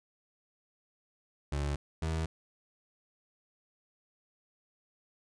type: tone pair in turn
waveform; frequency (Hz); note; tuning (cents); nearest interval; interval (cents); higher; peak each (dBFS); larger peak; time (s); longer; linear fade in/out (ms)
30% pulse; 71.7 / 80.32; D2 / E2; -41 / -44; major second; 197; second; -28; neither; 1.52-1.76 / 2.02-2.26; neither; 5
effects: resampled to 22050 Hz